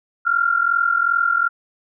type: tone pair together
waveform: sine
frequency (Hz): 1369 / 1411.6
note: F6 / F6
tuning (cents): -35 / +18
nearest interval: minor second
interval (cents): 53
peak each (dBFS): -18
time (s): 0.25-1.49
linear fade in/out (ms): 20
effects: none